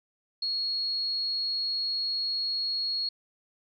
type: tone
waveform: sine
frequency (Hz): 4315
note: C#8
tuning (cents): -47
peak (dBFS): -27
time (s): 0.42-3.09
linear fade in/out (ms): 5
effects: none